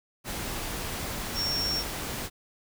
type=tone in noise; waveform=sine; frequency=5500 Hz; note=F8; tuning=27 cents flat; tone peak=-27 dBFS; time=1.34-1.84 s; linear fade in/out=50 ms; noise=pink; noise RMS=-34 dBFS; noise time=0.24-2.3 s; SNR=+4 dB; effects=none